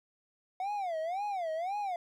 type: tone with vibrato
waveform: triangle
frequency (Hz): 725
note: F#5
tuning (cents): -35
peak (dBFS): -30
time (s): 0.6-1.96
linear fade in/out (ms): 2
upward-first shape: sine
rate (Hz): 1.9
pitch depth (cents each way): 240
effects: none